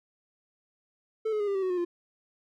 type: tone with pitch steps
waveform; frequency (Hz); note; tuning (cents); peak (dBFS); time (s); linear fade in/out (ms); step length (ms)
triangle; 440 / 425.5 / 411.5 / 397.9 / 384.8 / 372.1 / 359.9 / 348; A4 / G#4 / G#4 / G4 / G4 / F#4 / F#4 / F4; 0 / +42 / -16 / +26 / -32 / +10 / -48 / -6; -24; 1.25-1.85; 10; 75
effects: none